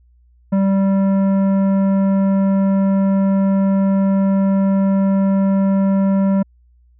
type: tone with tanh clipping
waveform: sine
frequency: 194.7 Hz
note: G3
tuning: 12 cents flat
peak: -14 dBFS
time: 0.52-6.43 s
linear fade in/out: 10 ms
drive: 12 dB
effects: added 60 Hz sine -49 dBFS peak until 6.99 s